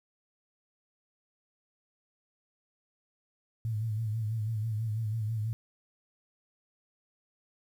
sine tone with vibrato, 110 Hz, A2, in tune, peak -29 dBFS, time 3.65-5.53 s, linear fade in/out 0 ms, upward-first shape sine, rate 6.1 Hz, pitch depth 70 cents each way, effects 10-bit

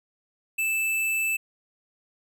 square tone, 2637 Hz, E7, in tune, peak -24 dBFS, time 0.58-1.37 s, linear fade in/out 10 ms, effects none

